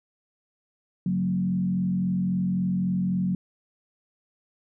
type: tone with frequency modulation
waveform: sine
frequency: 184 Hz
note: F#3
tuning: 9 cents flat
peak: -22 dBFS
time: 1.06-3.35 s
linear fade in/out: 2 ms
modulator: 43.7 Hz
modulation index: 0.7
effects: none